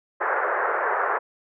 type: band-pass noise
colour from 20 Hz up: white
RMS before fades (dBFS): -24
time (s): 0.2-1.19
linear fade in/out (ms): 20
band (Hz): 400 to 1700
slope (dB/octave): 48
effects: none